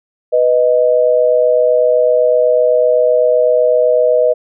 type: tone pair together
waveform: sine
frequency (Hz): 494.4 / 622.3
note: B4 / D#5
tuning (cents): +2 / 0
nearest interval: major third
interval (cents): 398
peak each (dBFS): -11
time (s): 0.32-4.34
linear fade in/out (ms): 20
effects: none